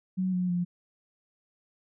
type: tone with pitch steps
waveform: sine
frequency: 186.1 / 181.12 / 176.26 Hz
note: F#3 / F#3 / F3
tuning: +10 / -37 / +16 cents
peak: -25 dBFS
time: 0.17-0.65 s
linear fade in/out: 20 ms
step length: 160 ms
effects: none